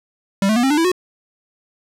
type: tone with pitch steps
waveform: square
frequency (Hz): 196 / 217.5 / 241.3 / 267.7 / 297.1 / 329.6 / 365.7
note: G3 / A3 / B3 / C4 / D4 / E4 / F#4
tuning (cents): 0 / -20 / -40 / +40 / +20 / 0 / -20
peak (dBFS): -14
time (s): 0.42-0.917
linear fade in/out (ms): 2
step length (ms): 71
effects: low-pass 11000 Hz 12 dB/octave + 9-bit